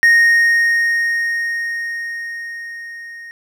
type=tone with level ramp; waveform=triangle; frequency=1859 Hz; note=A#6; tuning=5 cents flat; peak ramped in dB=-5 to -30 dBFS; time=0.03-3.31 s; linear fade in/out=0 ms; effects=none